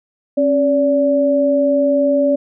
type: tone pair together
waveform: sine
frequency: 272.3 / 575.5 Hz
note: C#4 / D5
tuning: -31 / -35 cents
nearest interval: octave + minor second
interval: 1296 cents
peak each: -16 / -13 dBFS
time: 0.37-2.36 s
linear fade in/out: 10 ms
effects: none